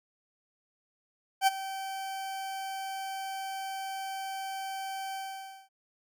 40% pulse tone with ADSR envelope, 773 Hz, G5, 24 cents flat, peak -18 dBFS, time 1.41-5.69 s, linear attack 61 ms, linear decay 23 ms, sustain -16 dB, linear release 540 ms, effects none

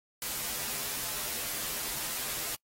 white noise with comb filter, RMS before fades -35 dBFS, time 0.22-2.55 s, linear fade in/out 0 ms, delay 11 ms, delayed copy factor -0.85, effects noise-tail reverb RT60 0.1 s tail -25 dB re dry + AAC 48 kbps

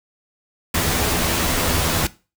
pink noise with comb filter, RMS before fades -20 dBFS, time 0.74-2.07 s, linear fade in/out 5 ms, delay 12 ms, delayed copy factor +0.6, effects noise-tail reverb RT60 0.3 s tail -18 dB re dry

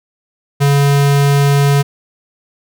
square tone, 141.4 Hz, C#3, 35 cents sharp, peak -9 dBFS, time 0.6-1.83 s, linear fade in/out 20 ms, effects none

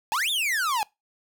45% pulse exponential two-way sweep, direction up then down, 807 to 3700 to 807 Hz, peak -23 dBFS, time 0.12-0.83 s, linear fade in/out 0 ms, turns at 0.3 s, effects noise-tail reverb RT60 0.2 s tail -23 dB re dry

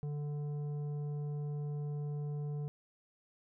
sine tone with tanh clipping, 146.83 Hz, D3, in tune, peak -37 dBFS, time 0.03-2.68 s, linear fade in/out 0 ms, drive 9 dB, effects none

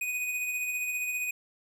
square tone with tremolo, 2489 Hz, D#7, in tune, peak -29 dBFS, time 0.01-1.31 s, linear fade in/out 5 ms, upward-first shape sine, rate 15 Hz, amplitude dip 35%, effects none

